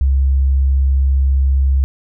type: tone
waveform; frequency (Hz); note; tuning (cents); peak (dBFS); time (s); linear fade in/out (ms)
sine; 67.4; C#2; -48; -10; 0.01-1.84; 0
effects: none